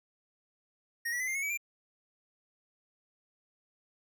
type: tone with pitch steps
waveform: square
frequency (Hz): 1864.7 / 1941.6 / 2022 / 2105 / 2192 / 2282 / 2377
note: A#6 / B6 / B6 / C7 / C#7 / C#7 / D7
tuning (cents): 0 / -30 / +40 / +10 / -20 / +50 / +20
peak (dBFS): -32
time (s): 1.05-1.575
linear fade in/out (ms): 10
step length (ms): 75
effects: none